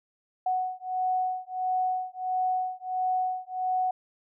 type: beating tone pair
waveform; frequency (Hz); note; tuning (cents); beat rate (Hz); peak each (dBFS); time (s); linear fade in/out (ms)
sine; 740 / 741.5; F#5 / F#5; 0 / +4; 1.5; -29; 0.46-3.91; 5
effects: none